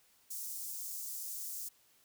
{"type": "high-pass noise", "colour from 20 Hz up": "white", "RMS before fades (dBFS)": -42, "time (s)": [0.3, 1.69], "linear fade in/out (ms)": 10, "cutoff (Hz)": 5900, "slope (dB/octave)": 24, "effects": ["white hiss -68 dBFS RMS until 2.04 s"]}